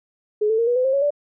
sine tone with pitch steps, 422.6 / 442.3 / 463 / 484.6 / 507.2 / 530.9 / 555.7 / 581.6 Hz, G#4 / A4 / A#4 / B4 / B4 / C5 / C#5 / D5, +30 / +9 / -12 / -33 / +46 / +25 / +4 / -17 cents, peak -16 dBFS, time 0.41-1.106 s, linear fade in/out 10 ms, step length 87 ms, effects none

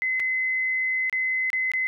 sine tone with dropouts, 2042 Hz, C7, 43 cents flat, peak -22 dBFS, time 0.02-1.87 s, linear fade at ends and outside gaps 0 ms, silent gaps 0.197-0.201 / 1.097-1.127 / 1.502-1.531 / 1.717-1.736 s, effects none

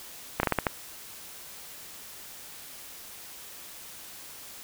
slowing click train, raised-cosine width 0.5 ms, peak -8 dBFS, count 6, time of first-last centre 0.4-0.668 s, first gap 32 ms, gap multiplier 1.26, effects white hiss -45 dBFS RMS until 4.63 s

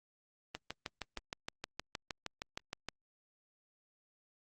click train, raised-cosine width 0.2 ms, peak -21 dBFS, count 16, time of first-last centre 0.55-2.886 s, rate 6.42 Hz, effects Opus 32 kbps

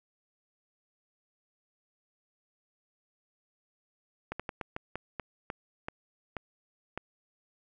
slowing click train, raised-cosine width 0.5 ms, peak -20 dBFS, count 11, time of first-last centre 4.32-6.976 s, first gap 76 ms, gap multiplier 1.26, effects none

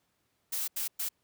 blue noise bursts at uneven times, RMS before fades -33 dBFS, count 3, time 0.52-0.68 / 0.76-0.88 / 0.99-1.09 s, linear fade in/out 10 ms, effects pink hiss -75 dBFS RMS until 1.23 s + high-pass 80 Hz 12 dB/octave

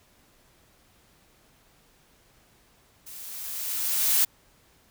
blue noise with level ramp, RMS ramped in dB -43 to -20 dBFS, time 3.06-4.25 s, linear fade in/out 10 ms, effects pink hiss -61 dBFS RMS until 4.9 s

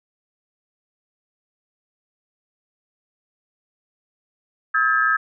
sine tone cluster, 1286 / 1611 / 1735 Hz, E6 / G6 / A6, -43 / +47 / -25 cents, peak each -19 / -19 / -24 dBFS, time 4.74-5.17 s, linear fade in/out 10 ms, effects none

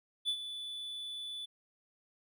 triangle tone with ADSR envelope, 3474 Hz, A7, 23 cents flat, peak -27 dBFS, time 0.25-1.46 s, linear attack 37 ms, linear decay 73 ms, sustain -11 dB, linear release 14 ms, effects none

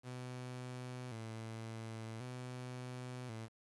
sawtooth tone with vibrato, 118.8 Hz, A#2, 33 cents sharp, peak -40 dBFS, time 0.03-3.49 s, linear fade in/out 50 ms, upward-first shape square, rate 0.46 Hz, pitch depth 97 cents each way, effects resampled to 24000 Hz + 11-bit

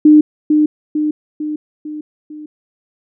sine tone with echo, 303 Hz, D#4, 46 cents flat, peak -3 dBFS, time 0.05-0.21 s, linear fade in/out 5 ms, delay 450 ms, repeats 5, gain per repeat -5 dB, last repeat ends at 2.46 s, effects none

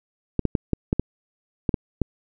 clicks, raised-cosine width 3 ms, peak -7 dBFS, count 9, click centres 0.393 / 0.453 / 0.552 / 0.733 / 0.929 / 0.996 / 1.692 / 1.742 / 2.017 s, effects none

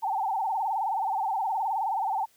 sine tone with vibrato, 830.6 Hz, G#5, in tune, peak -25 dBFS, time 0.02-2.26 s, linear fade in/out 20 ms, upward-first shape sine, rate 19 Hz, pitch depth 170 cents each way, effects white hiss -63 dBFS RMS until 2.36 s

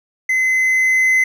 triangle tone with level ramp, 2045 Hz, C7, 40 cents flat, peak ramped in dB -12 to -9 dBFS, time 0.29-1.24 s, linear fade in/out 5 ms, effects none

